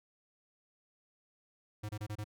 square tone bursts, 105.6 Hz, G#2, 29 cents sharp, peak -38 dBFS, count 5, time 1.83-2.243 s, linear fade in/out 10 ms, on 61 ms, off 27 ms, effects none

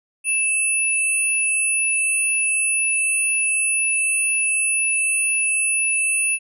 sine tone pair together, 2637 / 9899 Hz, E7 / D#9, 0 / -10 cents, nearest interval octave + major seventh, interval 2290 cents, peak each -20 dBFS, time 0.24-6.39 s, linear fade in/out 50 ms, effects none

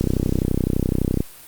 click train, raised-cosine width 3 ms, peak -6 dBFS, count 39, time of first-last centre 0.01-1.205 s, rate 31.8 Hz, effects white hiss -43 dBFS RMS until 1.47 s + Opus 32 kbps

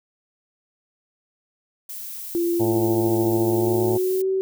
violet noise, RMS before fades -34 dBFS, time 1.89-4.22 s, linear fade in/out 5 ms
sine tone with pitch glide, 343.8 to 381.5 Hz, F4 to G4, -27 to -47 cents, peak -19 dBFS, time 2.35-4.41 s, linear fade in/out 0 ms, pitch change +180 cents, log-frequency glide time 3.41-4.28 s
harmonic tone, 110 Hz, A2, in tune, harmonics 1 / 2 / 3 / 4 / 5 / 6 / 7 / 8, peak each -26 / -29 / -31 / -32 / -33 / -34 / -34 / -35 dBFS, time 2.59-3.98 s, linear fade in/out 20 ms
effects none

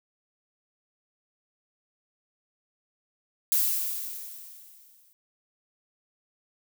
violet noise with exponential decay, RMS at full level -22 dBFS, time 3.52-5.13 s, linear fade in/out 0 ms, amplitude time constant 350 ms, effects none

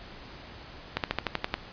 slowing click train, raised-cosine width 0.3 ms, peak -10 dBFS, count 8, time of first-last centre 0.97-1.541 s, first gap 68 ms, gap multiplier 1.06, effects pink hiss -46 dBFS RMS until 1.72 s + resampled to 11025 Hz

